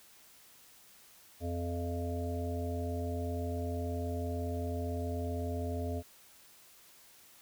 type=harmonic tone with a mistuned harmonic; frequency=86 Hz; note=F2; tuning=26 cents flat; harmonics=1 / 3 / 5 / 7 / 8; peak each=-35 / -40 / -42 / -43 / -44 dBFS; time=1.4-6.03 s; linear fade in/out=50 ms; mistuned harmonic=7; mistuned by=+17 cents; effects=white hiss -59 dBFS RMS until 7.41 s